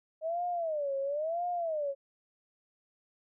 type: tone with vibrato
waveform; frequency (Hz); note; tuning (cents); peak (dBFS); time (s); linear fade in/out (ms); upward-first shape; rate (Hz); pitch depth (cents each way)
sine; 622.3; D#5; 0; -30; 0.21-1.95; 50; sine; 0.98; 230
effects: none